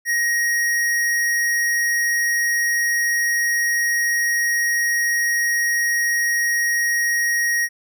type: tone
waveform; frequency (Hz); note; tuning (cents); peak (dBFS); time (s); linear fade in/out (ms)
square; 1883; A#6; +17; -18; 0.05-7.69; 50
effects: none